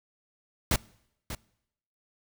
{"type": "noise with echo", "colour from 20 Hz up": "pink", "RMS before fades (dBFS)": -24, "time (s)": [0.71, 0.76], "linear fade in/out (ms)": 2, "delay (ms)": 590, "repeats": 1, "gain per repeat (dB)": -12, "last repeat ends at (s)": 1.35, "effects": ["noise-tail reverb RT60 0.8 s tail -24 dB re dry"]}